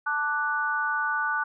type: chord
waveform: sine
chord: D major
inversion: second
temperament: equal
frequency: 880 / 1174.7 / 1480 Hz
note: A5 / D6 / F#6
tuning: 0 / 0 / 0 cents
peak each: -31 / -30 / -26 dBFS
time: 0.06-1.44 s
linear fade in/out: 10 ms
effects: none